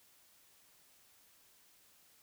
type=silence; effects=white hiss -66 dBFS RMS until 2.22 s